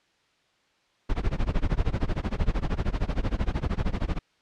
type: noise with tremolo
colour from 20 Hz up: brown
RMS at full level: -22 dBFS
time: 1.09-4.19 s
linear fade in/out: 10 ms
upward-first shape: sine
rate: 13 Hz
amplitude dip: 95%
effects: white hiss -66 dBFS RMS until 4.41 s + low-pass 4000 Hz 12 dB/octave